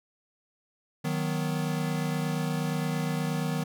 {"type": "chord", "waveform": "square", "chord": "B major", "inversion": "first", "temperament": "equal with one note detuned", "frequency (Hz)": [156.46, 185, 246.9], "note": ["D#3", "F#3", "B3"], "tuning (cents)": [10, 0, 0], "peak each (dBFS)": [-30, -34, -35], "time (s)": [1.04, 3.64], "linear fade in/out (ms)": 10, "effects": []}